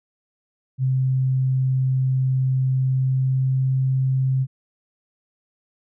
sine tone with pitch glide, 130.81 to 131.8 Hz, C3 to C3, 0 to +13 cents, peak -17 dBFS, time 0.78-4.47 s, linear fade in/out 50 ms, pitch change +13 cents, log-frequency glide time 2.74-3.79 s, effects none

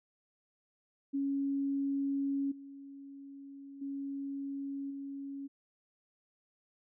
sine tone with level steps, 277.2 Hz, C#4, in tune, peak -30 / -46 / -36 / -39 dBFS, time 1.13-5.48 s, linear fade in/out 20 ms, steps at 2.51 / 3.81 / 4.9 s, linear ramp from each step 10 ms, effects none

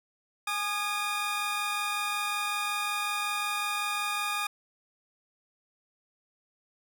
20% pulse tone pair together, 830.6 / 1223.2 Hz, G#5 / D#6, 0 / -30 cents, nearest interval perfect fifth, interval 670 cents, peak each -30 / -25 dBFS, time 0.47-4.47 s, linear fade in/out 5 ms, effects none

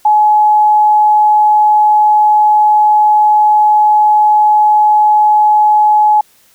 sine tone, 847 Hz, G#5, 34 cents sharp, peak -5 dBFS, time 0.05-6.21 s, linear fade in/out 5 ms, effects white hiss -49 dBFS RMS until 6.54 s

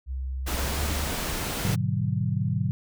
sine tone with pitch glide, 65.41 to 72.58 Hz, C2 to D2, 0 to -20 cents, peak -28 dBFS, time 0.06-1.14 s, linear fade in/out 50 ms, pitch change +180 cents, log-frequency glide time 0.54-0.8 s
pink noise, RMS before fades -30 dBFS, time 0.46-1.76 s, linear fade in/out 20 ms
sine chord, G# half-diminished seventh, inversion none, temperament just, 103.83 / 124.59 / 149.51 / 186.89 Hz, G#2 / B2 / D3 / F#3, 0 / +16 / +31 / +18 cents, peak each -28 / -28 / -29 / -30 dBFS, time 1.65-2.71 s, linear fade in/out 0 ms
effects none

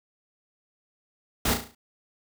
pink noise with echo, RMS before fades -24 dBFS, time 1.45-1.54 s, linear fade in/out 5 ms, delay 35 ms, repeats 6, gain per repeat -6 dB, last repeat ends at 1.75 s, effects none

